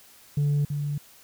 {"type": "tone with echo", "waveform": "sine", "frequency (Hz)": 145.1, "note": "D3", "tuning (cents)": -21, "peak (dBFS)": -18, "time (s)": [0.37, 0.65], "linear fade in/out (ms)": 5, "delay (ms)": 330, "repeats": 1, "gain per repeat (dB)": -7, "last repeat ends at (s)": 0.98, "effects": ["tanh soft clip ceiling -19 dBFS", "white hiss -53 dBFS RMS until 1.23 s"]}